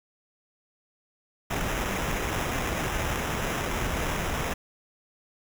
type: noise with sample-and-hold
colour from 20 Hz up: pink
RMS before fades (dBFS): -29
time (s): 1.5-4.54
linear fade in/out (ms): 10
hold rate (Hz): 4410
effects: none